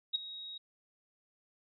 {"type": "tone with ADSR envelope", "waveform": "sine", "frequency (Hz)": 3787, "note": "A#7", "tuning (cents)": 27, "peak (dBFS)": -26, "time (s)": [0.13, 0.58], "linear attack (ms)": 21, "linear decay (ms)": 14, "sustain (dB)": -16, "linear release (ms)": 8, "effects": []}